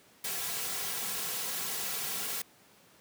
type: noise with comb filter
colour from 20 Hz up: white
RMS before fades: -35 dBFS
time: 0.24-2.42 s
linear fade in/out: 5 ms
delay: 3.3 ms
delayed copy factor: -0.65
effects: pink hiss -60 dBFS RMS until 3 s + high-pass 150 Hz 12 dB/octave